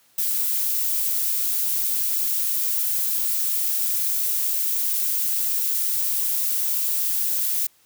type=noise; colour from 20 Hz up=violet; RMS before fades=-23 dBFS; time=0.18-7.67 s; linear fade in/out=5 ms; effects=white hiss -59 dBFS RMS until 7.85 s + high-pass 60 Hz 12 dB/octave